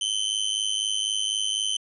sawtooth tone with amplitude modulation, 3068 Hz, G7, 38 cents flat, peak -17 dBFS, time 0.01-1.77 s, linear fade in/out 5 ms, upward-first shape sine, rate 104 Hz, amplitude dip 85%, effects resampled to 24000 Hz

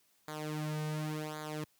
sawtooth tone with flanger, 153.2 Hz, D#3, 27 cents flat, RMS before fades -38 dBFS, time 0.28-1.64 s, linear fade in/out 0 ms, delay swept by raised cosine 0.36 to 2.96 ms, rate 0.9 Hz, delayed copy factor -0.8, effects white hiss -71 dBFS RMS until 1.79 s + high-pass 80 Hz 12 dB/octave

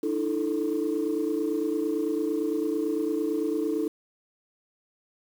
sine chord, D suspended second, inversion none, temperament equal with one note detuned, 300.7 / 329.6 / 440 Hz, D4 / E4 / A4, +41 / 0 / 0 cents, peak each -28 dBFS, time 0.03-3.88 s, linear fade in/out 5 ms, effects tanh soft clip ceiling -18 dBFS + 8-bit

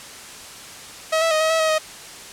sawtooth tone with pitch steps, 638 / 656 / 624 / 636 / 648 / 634 / 626 Hz, D#5 / E5 / D#5 / D#5 / E5 / D#5 / D#5, +43 / -9 / +5 / +38 / -30 / +32 / +10 cents, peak -13 dBFS, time 1.12-1.785 s, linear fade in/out 10 ms, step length 95 ms, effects white hiss -38 dBFS RMS until 2.32 s + low-pass 9000 Hz 12 dB/octave

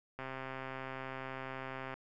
click train, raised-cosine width 0.5 ms, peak -27 dBFS, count 232, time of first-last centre 0.19-1.94 s, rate 132 Hz, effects none

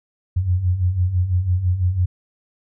sine beating tone pair, 86.4 / 92.4 Hz, F2 / F#2, -18 / -2 cents, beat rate 6 Hz, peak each -23 / -17 dBFS, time 0.36-2.06 s, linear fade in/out 10 ms, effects none

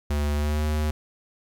square tone with pitch glide, 73.4 to 76.12 Hz, D2 to D#2, 0 to -37 cents, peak -23 dBFS, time 0.1-0.91 s, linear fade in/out 5 ms, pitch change +63 cents, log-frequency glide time 0.34-0.64 s, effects 10-bit

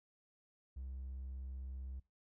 triangle tone, 65.41 Hz, C2, in tune, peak -40 dBFS, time 0.76-2 s, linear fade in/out 10 ms, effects noise-tail reverb RT60 0.3 s tail -25 dB re dry + tanh soft clip ceiling -37 dBFS

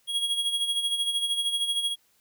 square tone with tremolo, 3300 Hz, G#7, 12 cents flat, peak -23 dBFS, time 0.07-1.96 s, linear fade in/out 50 ms, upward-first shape sine, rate 13 Hz, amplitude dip 60%, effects white hiss -66 dBFS RMS until 2.2 s

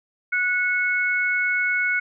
sine tone pair together, 1468.3 / 2200 Hz, F#6 / C#7, -14 / -14 cents, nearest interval perfect fifth, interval 700 cents, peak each -22 dBFS, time 0.32-2 s, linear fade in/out 10 ms, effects none

